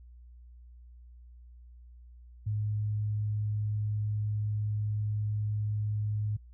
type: tone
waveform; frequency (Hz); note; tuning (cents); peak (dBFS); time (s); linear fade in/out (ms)
sine; 105.6; G#2; +29; -28; 2.46-6.37; 10
effects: added 60 Hz sine -49 dBFS peak until 6.53 s